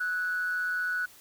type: tone with amplitude modulation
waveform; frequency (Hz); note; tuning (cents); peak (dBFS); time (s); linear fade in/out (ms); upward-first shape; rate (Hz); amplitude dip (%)
sine; 1477; F#6; -3; -24; 0-1.06; 10; sine; 175; 50
effects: tanh soft clip ceiling -22 dBFS + white hiss -54 dBFS RMS until 1.2 s